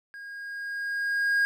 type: tone with level ramp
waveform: triangle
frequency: 1630 Hz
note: G#6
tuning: 33 cents flat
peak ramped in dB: -38 to -18 dBFS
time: 0.14-1.45 s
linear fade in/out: 0 ms
effects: none